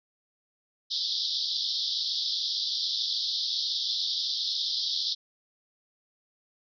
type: band-pass noise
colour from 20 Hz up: pink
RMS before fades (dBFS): -30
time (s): 0.9-5.15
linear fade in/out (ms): 20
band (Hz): 3400 to 5300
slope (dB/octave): 96
effects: none